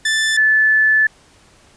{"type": "tone pair in turn", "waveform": ["sawtooth", "sine"], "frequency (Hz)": [1760, 1740.8], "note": ["A6", "A6"], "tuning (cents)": [0, -19], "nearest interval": "unison", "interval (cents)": 19, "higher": "first", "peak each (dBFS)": [-11, -10], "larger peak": "second", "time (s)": [[0.05, 0.37], [0.37, 1.07]], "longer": "second", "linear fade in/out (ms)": 5, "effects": ["pink hiss -50 dBFS RMS until 1.76 s", "resampled to 22050 Hz"]}